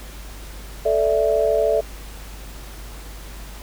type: chord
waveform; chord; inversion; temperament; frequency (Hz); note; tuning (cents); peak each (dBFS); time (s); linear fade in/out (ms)
sine; A suspended fourth; none; just; 440 / 586.7 / 660; A4 / D5 / E5; 0 / -2 / +2; -20; 0.85-1.81; 10
effects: added 50 Hz sine -35 dBFS peak until 3.62 s + pink hiss -41 dBFS RMS until 3.62 s